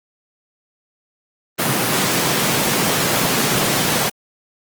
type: high-pass noise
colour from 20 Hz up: pink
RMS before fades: -18 dBFS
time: 1.58-4.1 s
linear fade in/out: 20 ms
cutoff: 120 Hz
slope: 48 dB/octave
effects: Opus 24 kbps